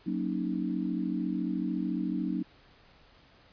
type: chord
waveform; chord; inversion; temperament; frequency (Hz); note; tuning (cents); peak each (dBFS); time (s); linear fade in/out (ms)
sine; D# minor seventh; first; equal; 185 / 233.1 / 277.2 / 311.1; F#3 / A#3 / C#4 / D#4; 0 / 0 / 0 / 0; -33 / -35 / -35 / -34; 0.06-2.43; 10
effects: pink hiss -59 dBFS RMS until 3.52 s + resampled to 11025 Hz